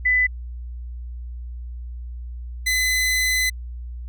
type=tone pair in turn; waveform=sine / sawtooth; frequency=2000 / 2020 Hz; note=B6 / B6; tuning=+21 / +39 cents; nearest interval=unison; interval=18 cents; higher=second; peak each=-15 dBFS; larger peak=neither; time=0.05-0.27 / 2.66-3.5 s; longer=second; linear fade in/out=10 ms; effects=added 60 Hz sine -30 dBFS peak until 4.08 s